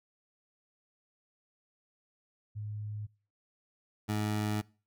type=tone pair in turn; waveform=sine / 20% pulse; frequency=105.4 / 105.81 Hz; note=G#2 / G#2; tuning=+26 / +33 cents; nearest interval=unison; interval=7 cents; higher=second; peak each=-36 / -25 dBFS; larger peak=second; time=2.55-3.07 / 4.08-4.62 s; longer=second; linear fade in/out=20 ms; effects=noise-tail reverb RT60 0.4 s tail -24 dB re dry